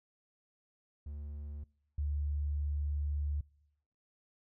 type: tone pair in turn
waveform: triangle / sine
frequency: 73 / 73 Hz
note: D2 / D2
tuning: -10 / -10 cents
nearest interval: unison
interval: 0 cents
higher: neither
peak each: -38 / -31 dBFS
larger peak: second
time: 1.06-1.64 / 1.98-3.41 s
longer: second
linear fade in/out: 5 ms
effects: noise-tail reverb RT60 0.9 s tail -26 dB re dry